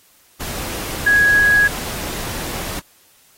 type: tone in noise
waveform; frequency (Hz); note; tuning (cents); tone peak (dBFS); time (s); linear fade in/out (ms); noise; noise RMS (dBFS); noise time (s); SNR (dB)
sine; 1661.2; G#6; 0; -10; 1.06-1.68; 10; pink; -27; 0.4-2.8; +14
effects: white hiss -53 dBFS RMS until 3.37 s + AAC 48 kbps